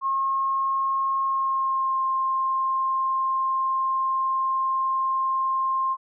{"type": "tone with pitch glide", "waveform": "sine", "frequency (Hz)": [1078, 1058.3], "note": ["C#6", "C6"], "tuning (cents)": [-49, 19], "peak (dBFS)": -21, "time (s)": [0.01, 5.97], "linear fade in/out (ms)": 50, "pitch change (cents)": -32, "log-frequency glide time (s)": [1.23, 2.03], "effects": []}